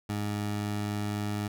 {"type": "tone", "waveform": "20% pulse", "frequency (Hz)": 103.83, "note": "G#2", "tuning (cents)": 0, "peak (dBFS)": -25, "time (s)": [0.09, 1.48], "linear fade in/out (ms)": 5, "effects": []}